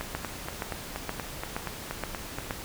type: two click trains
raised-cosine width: 0.5 ms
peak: -17 / -15 dBFS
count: 11 / 6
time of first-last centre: 0.01-2.385 / 0.15-2.508 s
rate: 4.21 / 2.12 Hz
effects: pink hiss -40 dBFS RMS until 2.64 s